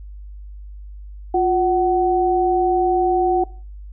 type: tone pair together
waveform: sine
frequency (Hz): 354 / 750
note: F4 / F#5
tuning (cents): +23 / +23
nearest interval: octave + minor second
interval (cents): 1300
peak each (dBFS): -17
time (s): 1.34-3.44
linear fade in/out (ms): 5
effects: noise-tail reverb RT60 0.4 s tail -20 dB re dry + added 50 Hz sine -33 dBFS peak until 3.92 s